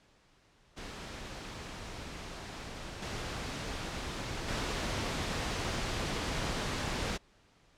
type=noise with level steps; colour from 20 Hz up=pink; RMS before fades=-43 / -38 / -34 dBFS; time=0.76-7.18 s; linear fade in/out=20 ms; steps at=3.02 / 4.48 s; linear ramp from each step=5 ms; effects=pink hiss -65 dBFS RMS until 7.77 s + low-pass 6000 Hz 12 dB/octave